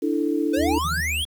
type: chord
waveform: sine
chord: D suspended second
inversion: none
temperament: equal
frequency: 293.7 / 329.6 / 440 Hz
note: D4 / E4 / A4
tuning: 0 / 0 / 0 cents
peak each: -23 / -24 / -27 dBFS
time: 0.02-0.79 s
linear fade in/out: 10 ms
type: exponential sweep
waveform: square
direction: up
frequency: 492.9 to 3406 Hz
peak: -24 dBFS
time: 0.53-1.25 s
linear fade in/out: 10 ms
type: tone with vibrato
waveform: triangle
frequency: 77.78 Hz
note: D#2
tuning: in tune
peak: -26 dBFS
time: 0.56-1.26 s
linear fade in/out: 50 ms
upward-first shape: square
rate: 2.4 Hz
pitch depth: 10 cents each way
type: tone bursts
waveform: sine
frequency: 160 Hz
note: D#3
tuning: 49 cents sharp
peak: -28 dBFS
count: 3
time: 0.84-1.01 s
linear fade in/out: 10 ms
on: 42 ms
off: 22 ms
effects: 8-bit